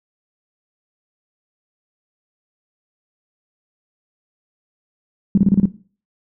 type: tone bursts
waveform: sine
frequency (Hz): 196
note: G3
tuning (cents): 0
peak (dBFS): -8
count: 6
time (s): 5.35-5.656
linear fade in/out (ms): 2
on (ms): 26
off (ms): 30
effects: noise-tail reverb RT60 0.4 s tail -18 dB re dry